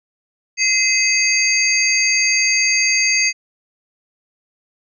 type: tone cluster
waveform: sine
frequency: 2059 / 2552 / 4684 / 6450 Hz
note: C7 / D#7 / D8 / G8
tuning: -28 / +43 / -5 / +48 cents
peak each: -19 dBFS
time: 0.57-3.33 s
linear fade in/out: 50 ms
effects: none